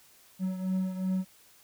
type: beating tone pair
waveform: triangle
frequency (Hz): 186.5 / 189.2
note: F#3 / F#3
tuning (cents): +14 / +39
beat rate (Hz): 2.7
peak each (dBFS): -27 / -33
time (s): 0.39-1.25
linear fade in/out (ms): 50
effects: white hiss -59 dBFS RMS until 1.63 s